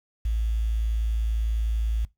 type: tone with quantisation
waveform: sine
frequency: 55.4 Hz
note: A1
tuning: 13 cents sharp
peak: -22 dBFS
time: 0.25-2.05 s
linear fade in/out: 5 ms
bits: 8
effects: noise-tail reverb RT60 0.2 s tail -21 dB re dry